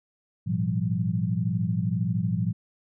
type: tone cluster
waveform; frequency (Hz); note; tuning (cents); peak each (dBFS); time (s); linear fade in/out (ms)
sine; 107.5 / 120.3 / 170.6 / 192.4; A2 / B2 / F3 / G3; -40 / -45 / -40 / -32; -29 / -29 / -27 / -31; 0.46-2.53; 20
effects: none